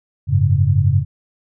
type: chord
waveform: sine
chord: F# suspended second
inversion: none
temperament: just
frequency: 92.5 / 104.06 / 138.75 Hz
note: F#2 / G#2 / C#3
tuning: 0 / +4 / +2 cents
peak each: -16 dBFS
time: 0.27-1.05 s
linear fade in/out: 50 ms
effects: none